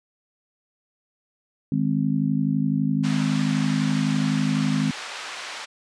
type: chord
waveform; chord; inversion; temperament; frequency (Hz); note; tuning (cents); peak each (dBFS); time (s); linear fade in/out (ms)
sine; Ab major; second; just; 155.74 / 207.7 / 259.6; Eb3 / Ab3 / C4; +2 / 0 / -13; -24; 1.72-4.91; 2
type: band-pass noise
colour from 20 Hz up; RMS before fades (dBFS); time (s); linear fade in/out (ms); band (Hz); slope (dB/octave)
pink; -35; 3.03-5.66; 20; 960 to 5400; 12
effects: resampled to 22050 Hz